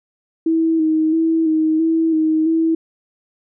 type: tone with vibrato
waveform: sine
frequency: 320 Hz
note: D#4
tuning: 49 cents sharp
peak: -13 dBFS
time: 0.46-2.75 s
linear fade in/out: 5 ms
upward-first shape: square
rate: 1.5 Hz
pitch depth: 28 cents each way
effects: none